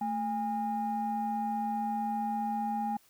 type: tone pair together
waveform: sine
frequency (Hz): 221.2 / 816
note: A3 / G#5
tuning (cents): +9 / -31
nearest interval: octave + major seventh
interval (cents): 2260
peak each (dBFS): -33 / -30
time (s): 0.01-2.97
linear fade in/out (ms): 5
effects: tanh soft clip ceiling -24 dBFS + white hiss -64 dBFS RMS until 3.09 s